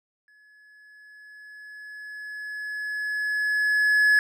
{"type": "tone with exponential growth", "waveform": "triangle", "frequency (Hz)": 1700, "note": "G#6", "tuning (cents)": 40, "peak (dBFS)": -13, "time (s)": [0.28, 4.19], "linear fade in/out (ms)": 1, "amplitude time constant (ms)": 850, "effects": []}